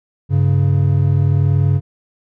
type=tone pair together; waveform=triangle; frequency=98.29 / 139 Hz; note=G2 / C#3; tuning=+5 / +5 cents; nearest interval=tritone; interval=600 cents; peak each=-12 dBFS; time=0.29-1.81 s; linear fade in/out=50 ms; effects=none